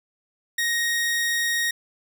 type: tone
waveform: sawtooth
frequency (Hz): 1872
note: A#6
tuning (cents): +7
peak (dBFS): -18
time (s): 0.58-1.71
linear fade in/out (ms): 5
effects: none